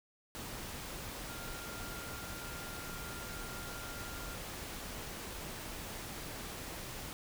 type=tone in noise; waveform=sine; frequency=1396.9 Hz; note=F6; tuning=in tune; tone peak=-49 dBFS; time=1.29-4.35 s; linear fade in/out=0 ms; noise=pink; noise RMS=-44 dBFS; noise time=0.35-7.13 s; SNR=-8 dB; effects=none